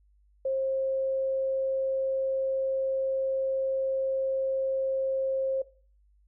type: tone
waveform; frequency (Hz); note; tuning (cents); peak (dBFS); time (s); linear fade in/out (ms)
sine; 533; C5; +32; -25; 0.45-5.62; 5
effects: noise-tail reverb RT60 0.4 s tail -18 dB re dry + added 50 Hz sine -60 dBFS peak until 6.27 s